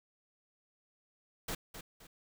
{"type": "noise with echo", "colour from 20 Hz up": "pink", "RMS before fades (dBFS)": -38, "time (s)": [1.48, 1.55], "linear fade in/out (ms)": 5, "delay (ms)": 260, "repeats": 2, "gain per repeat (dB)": -9, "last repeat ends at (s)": 2.07, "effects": []}